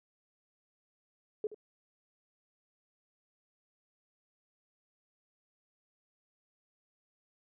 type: tone with echo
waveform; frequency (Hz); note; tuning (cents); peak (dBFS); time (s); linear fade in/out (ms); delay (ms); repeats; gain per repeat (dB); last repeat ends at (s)
sine; 425.2; G#4; +41; -30; 1.44-1.47; 2; 75; 1; -14; 1.545
effects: none